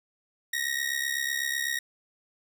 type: ring-modulated tone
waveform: sawtooth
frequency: 1882 Hz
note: A#6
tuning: 16 cents sharp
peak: -21 dBFS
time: 0.53-1.79 s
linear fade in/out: 5 ms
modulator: 34 Hz
effects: none